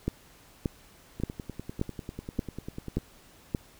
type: two click trains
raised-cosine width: 3 ms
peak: -14 / -23 dBFS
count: 7 / 19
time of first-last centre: 0.08-3.548 / 1.2-2.982 s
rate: 1.73 / 10.1 Hz
effects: pink hiss -56 dBFS RMS until 3.79 s